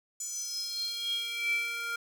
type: tone with high-pass filter sweep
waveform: square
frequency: 466.2 Hz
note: A#4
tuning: in tune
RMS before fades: -34 dBFS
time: 0.2-1.96 s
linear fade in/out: 5 ms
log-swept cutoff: 7100 to 1600 Hz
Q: 9
effects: none